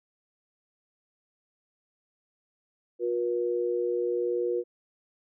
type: tone pair together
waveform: sine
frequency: 359.1 / 480.1 Hz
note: F4 / B4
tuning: +48 / -49 cents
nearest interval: perfect fourth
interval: 503 cents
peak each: -28 dBFS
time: 2.99-4.64 s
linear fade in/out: 50 ms
effects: none